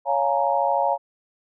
sine chord, Bb minor seventh, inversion first, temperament just, 559.4 / 699.2 / 839.1 / 932.3 Hz, Db5 / F5 / Ab5 / Bb5, +16 / +2 / +18 / 0 cents, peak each -24 dBFS, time 0.05-0.98 s, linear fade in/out 50 ms, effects none

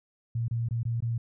sine tone with dropouts, 116.4 Hz, A#2, 2 cents flat, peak -26 dBFS, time 0.35-1.18 s, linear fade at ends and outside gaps 5 ms, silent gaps 0.482-0.51 / 0.687-0.709 / 0.832-0.852 / 1.005-1.023 s, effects none

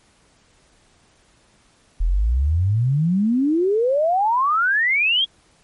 sine exponential sweep, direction up, 38.89 to 3322 Hz, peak -15 dBFS, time 2-5.25 s, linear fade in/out 10 ms, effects pink hiss -57 dBFS RMS until 5.63 s + MP3 48 kbps

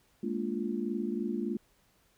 sine chord, Bb dominant seventh, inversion third, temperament just, 209.8 / 233.1 / 291.4 / 349.6 Hz, Ab3 / Bb3 / D4 / F4, +18 / 0 / -13 / +2 cents, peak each -35 / -35 / -39 / -36 dBFS, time 0.23-1.57 s, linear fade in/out 5 ms, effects pink hiss -68 dBFS RMS until 2.17 s

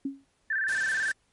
sine tone with exponential decay, 274.6 Hz, C#4, 16 cents flat, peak -25 dBFS, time 0.05-0.25 s, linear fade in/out 5 ms, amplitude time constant 42 ms
sine tone with vibrato, 1661.2 Hz, G#6, in tune, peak -25 dBFS, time 0.5-1.12 s, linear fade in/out 5 ms, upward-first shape square, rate 18 Hz, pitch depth 98 cents each way
white noise, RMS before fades -39 dBFS, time 0.68-1.12 s, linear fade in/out 5 ms
effects pink hiss -70 dBFS RMS until 1.32 s + MP3 48 kbps

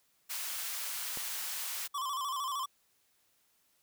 white high-pass noise, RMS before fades -38 dBFS, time 0.29-1.88 s, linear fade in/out 20 ms, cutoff 960 Hz, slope 12 dB/octave
click, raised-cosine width 1 ms, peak -29 dBFS, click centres 1.173 s
square tone with vibrato, 1091 Hz, C#6, 28 cents flat, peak -34 dBFS, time 1.94-2.66 s, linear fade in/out 10 ms, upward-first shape square, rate 13 Hz, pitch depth 78 cents each way
effects white hiss -72 dBFS RMS until 3.82 s

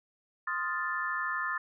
sine chord, F dominant seventh, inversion second, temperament equal, 1046.5 / 1244.5 / 1396.9 / 1760 Hz, C6 / Eb6 / F6 / A6, 0 / 0 / 0 / 0 cents, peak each -37 / -36 / -38 / -33 dBFS, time 0.47-1.58 s, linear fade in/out 5 ms, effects none

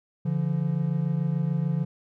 triangle tone pair together, 143.68 / 170.5 Hz, D3 / F3, -38 / -41 cents, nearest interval minor third, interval 297 cents, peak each -24 dBFS, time 0.25-1.85 s, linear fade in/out 10 ms, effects none

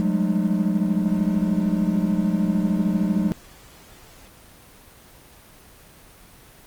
triangle tone cluster, 180.3 / 199.9 / 213.1 / 304.7 Hz, F#3 / G3 / G#3 / D#4, -45 / +34 / +45 / -36 cents, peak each -21 / -22 / -22 / -26 dBFS, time 0-3.32 s, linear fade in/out 0 ms, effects pink hiss -48 dBFS RMS until 6.66 s + Opus 24 kbps

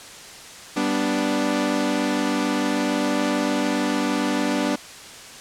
sawtooth chord, G major, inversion none, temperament equal, 196 / 246.9 / 293.7 Hz, G3 / B3 / D4, 0 / 0 / 0 cents, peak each -24 / -21 / -19 dBFS, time 0.76-4.76 s, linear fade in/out 10 ms, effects white hiss -40 dBFS RMS until 5.4 s + low-pass 8000 Hz 12 dB/octave

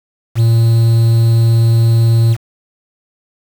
triangle tone with quantisation, 114.8 Hz, A#2, 26 cents flat, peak -5 dBFS, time 0.35-2.37 s, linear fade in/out 50 ms, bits 5, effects none

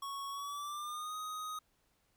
square tone with pitch glide, 1108.7 to 1251.7 Hz, C#6 to D#6, 0 to +10 cents, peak -40 dBFS, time 0.02-1.59 s, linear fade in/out 5 ms, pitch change +210 cents, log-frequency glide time 0.29-1.16 s, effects pink hiss -75 dBFS RMS until 2.16 s

